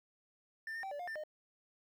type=tone with pitch steps; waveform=triangle; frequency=1786 / 1824 / 774 / 579 / 710 / 1789 / 612 Hz; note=A6 / A#6 / G5 / D5 / F5 / A6 / D#5; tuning=+25 / -38 / -22 / -25 / +28 / +28 / -29 cents; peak=-38 dBFS; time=0.67-1.237 s; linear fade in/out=2 ms; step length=81 ms; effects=12-bit